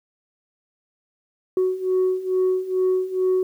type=beating tone pair; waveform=sine; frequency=370 / 372.3 Hz; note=F#4 / F#4; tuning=0 / +11 cents; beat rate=2.3 Hz; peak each=-22 / -19 dBFS; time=1.57-3.43 s; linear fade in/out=2 ms; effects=tanh soft clip ceiling -14 dBFS + 9-bit